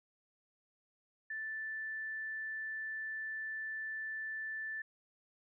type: tone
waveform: sine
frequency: 1760 Hz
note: A6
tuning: in tune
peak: -38 dBFS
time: 1.3-4.82 s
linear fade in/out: 5 ms
effects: none